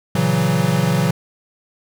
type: chord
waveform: square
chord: F# dominant seventh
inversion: first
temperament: equal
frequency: 116.54 / 138.59 / 164.81 / 185 Hz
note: A#2 / C#3 / E3 / F#3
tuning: 0 / 0 / 0 / 0 cents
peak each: -24 / -21 / -20 / -21 dBFS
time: 0.15-1.11 s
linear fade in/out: 5 ms
effects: none